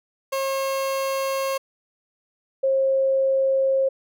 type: tone pair in turn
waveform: 30% pulse / sine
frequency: 540 / 536 Hz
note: C#5 / C5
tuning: -45 / +42 cents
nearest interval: unison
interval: 13 cents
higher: first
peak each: -20 / -17 dBFS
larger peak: second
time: 0.32-1.58 / 2.63-3.89 s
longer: neither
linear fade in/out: 10 ms
effects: none